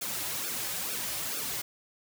white noise with flanger, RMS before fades -34 dBFS, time 0.01-1.62 s, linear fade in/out 10 ms, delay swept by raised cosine 0.99 to 4.49 ms, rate 2.2 Hz, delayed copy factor -0.85, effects none

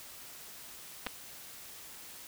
clicks, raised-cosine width 0.3 ms, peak -19 dBFS, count 2, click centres 1.065 / 1.069 s, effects white hiss -49 dBFS RMS until 2.27 s

